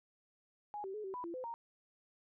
sine tone with pitch steps, 831 / 385 / 425.3 / 383.3 / 991 / 339.4 / 510 / 930 Hz, G#5 / G4 / G#4 / G4 / B5 / F4 / C5 / A#5, +1 / -31 / +41 / -39 / +6 / -49 / -44 / -4 cents, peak -40 dBFS, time 0.74-1.54 s, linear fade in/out 0 ms, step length 100 ms, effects none

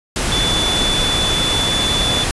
sine tone in noise, 3477 Hz, A7, 21 cents flat, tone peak -17 dBFS, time 0.32-2.24 s, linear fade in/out 0 ms, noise pink, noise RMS -19 dBFS, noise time 0.16-2.31 s, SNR -1 dB, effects resampled to 24000 Hz

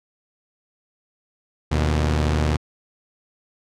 sawtooth tone pair together, 76.16 / 120.9 Hz, D#2 / B2, -36 / -36 cents, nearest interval minor sixth, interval 800 cents, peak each -15 / -21 dBFS, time 1.71-2.57 s, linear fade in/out 10 ms, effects low-pass 7000 Hz 12 dB/octave

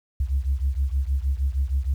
sine beating tone pair, 65.41 / 71.81 Hz, C2 / D2, 0 / -38 cents, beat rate 6.4 Hz, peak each -22 / -24 dBFS, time 0.2-1.94 s, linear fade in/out 5 ms, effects tanh soft clip ceiling -15 dBFS + 9-bit

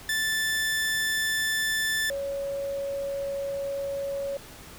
sawtooth / sine tone pair in turn, 1760 / 556.3 Hz, A6 / C#5, 0 / +6 cents, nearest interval octave + minor sixth, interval 1994 cents, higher first, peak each -21 / -28 dBFS, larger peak first, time 0.09-2.1 / 2.1-4.37 s, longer second, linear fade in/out 2 ms, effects pink hiss -46 dBFS RMS until 4.78 s

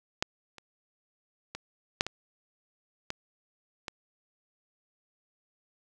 clicks, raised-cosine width 0.2 ms, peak -9 / -29 / -20 / -6 / -17 / -16 / -18 dBFS, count 7, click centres 0.225 / 0.583 / 1.55 / 2.009 / 2.066 / 3.104 / 3.882 s, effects none

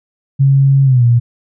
sine tone with pitch glide, 137 to 119.27 Hz, C#3 to A#2, -20 to +40 cents, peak -6 dBFS, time 0.39-1.2 s, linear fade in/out 20 ms, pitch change -240 cents, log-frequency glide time 0.84-1.04 s, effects none

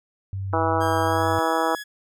sine tone, 96.9 Hz, G2, 20 cents flat, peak -26 dBFS, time 0.33-1.39 s, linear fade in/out 0 ms
harmonic tone, 162.6 Hz, E3, 23 cents flat, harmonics 2 / 3 / 4 / 5 / 6 / 7 / 8 / 9, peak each -28 / -27 / -27 / -26 / -27 / -31 / -28 / -35 dBFS, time 0.53-1.75 s, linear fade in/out 2 ms
sawtooth tone with pitch glide, 1609 to 1682.2 Hz, G6 to G#6, +45 to +22 cents, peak -29 dBFS, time 0.8-1.84 s, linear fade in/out 20 ms, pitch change +77 cents, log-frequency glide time 1.03-1.27 s
effects none

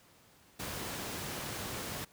pink noise, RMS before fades -39 dBFS, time 0.59-2.05 s, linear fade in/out 10 ms, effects pink hiss -62 dBFS RMS until 2.12 s + high-pass 80 Hz 12 dB/octave

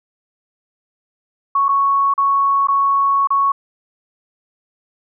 sine tone with dropouts, 1108.7 Hz, C#6, in tune, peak -12 dBFS, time 1.55-3.52 s, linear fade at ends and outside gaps 5 ms, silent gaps 1.684-1.689 / 2.139-2.178 / 2.672-2.684 / 3.273-3.304 s, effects none

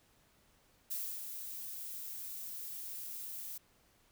violet noise with ADSR envelope, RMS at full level -38 dBFS, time 0.9-3.58 s, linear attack 14 ms, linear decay 290 ms, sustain -6 dB, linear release 6 ms, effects pink hiss -69 dBFS RMS until 4.11 s

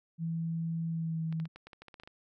sine tone with pitch glide, 164.81 to 161.42 Hz, E3 to E3, 0 to -36 cents, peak -31 dBFS, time 0.18-1.48 s, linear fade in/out 50 ms, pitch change -36 cents, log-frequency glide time 0.88-1.23 s
clicks, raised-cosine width 0.3 ms, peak -33 dBFS, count 12, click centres 1.326 / 1.4 / 1.455 / 1.56 / 1.67 / 1.732 / 1.82 / 1.883 / 1.942 / 1.999 / 2.035 / 2.075 s
effects none

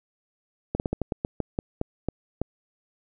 slowing click train, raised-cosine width 2 ms, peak -12 dBFS, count 12, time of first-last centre 0.75-2.416 s, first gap 49 ms, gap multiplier 1.21, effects none

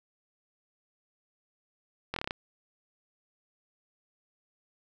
slowing click train, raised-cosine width 0.3 ms, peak -16 dBFS, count 7, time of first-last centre 2.14-2.309 s, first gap 23 ms, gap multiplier 1.08, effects none

